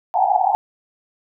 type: band-pass noise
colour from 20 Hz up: pink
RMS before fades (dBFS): -17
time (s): 0.14-0.55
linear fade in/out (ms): 0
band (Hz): 730 to 850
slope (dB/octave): 96
effects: none